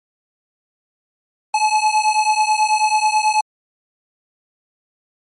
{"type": "beating tone pair", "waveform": "square", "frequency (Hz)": [854, 863.2], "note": ["G#5", "A5"], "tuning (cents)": [48, -33], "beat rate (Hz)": 9.2, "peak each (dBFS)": [-17, -18], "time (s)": [1.54, 3.41], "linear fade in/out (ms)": 5, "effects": ["MP3 48 kbps"]}